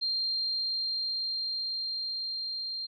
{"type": "tone with level ramp", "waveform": "sine", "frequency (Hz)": 4186, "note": "C8", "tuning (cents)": 0, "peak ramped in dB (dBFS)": [-27, -33], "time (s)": [0.01, 2.87], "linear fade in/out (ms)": 20, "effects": []}